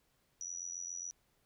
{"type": "tone with amplitude modulation", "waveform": "sine", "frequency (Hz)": 5870, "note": "F#8", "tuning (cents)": -15, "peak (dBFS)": -36, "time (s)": [0.41, 1.11], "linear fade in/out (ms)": 0, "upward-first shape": "sine", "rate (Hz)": 87.3, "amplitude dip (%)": 95, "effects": ["pink hiss -75 dBFS RMS until 1.45 s"]}